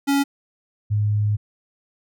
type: tone pair in turn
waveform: square / sine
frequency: 279.6 / 104.73 Hz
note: C#4 / G#2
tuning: +15 / +15 cents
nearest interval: octave + perfect fourth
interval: 1700 cents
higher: first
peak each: -17 / -17 dBFS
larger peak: neither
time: 0.07-0.24 / 0.9-1.37 s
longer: second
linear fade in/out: 20 ms
effects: none